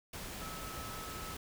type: tone in noise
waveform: sine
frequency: 1298 Hz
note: E6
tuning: 27 cents flat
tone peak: -47 dBFS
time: 0.41-1.34 s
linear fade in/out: 5 ms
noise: pink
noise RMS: -44 dBFS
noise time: 0.13-1.37 s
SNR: -6 dB
effects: none